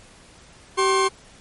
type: tone pair together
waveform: 40% pulse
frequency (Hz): 384.9 / 1067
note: G4 / C6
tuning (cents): -32 / +34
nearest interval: octave + tritone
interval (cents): 1766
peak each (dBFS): -19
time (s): 0.77-1.09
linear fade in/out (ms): 20
effects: pink hiss -49 dBFS RMS until 1.4 s + MP3 48 kbps